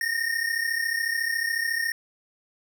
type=tone pair together; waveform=square; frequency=1823 / 1857 Hz; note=A#6 / A#6; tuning=-39 / -7 cents; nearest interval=unison; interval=32 cents; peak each=-28 dBFS; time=0.01-1.92 s; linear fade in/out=2 ms; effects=none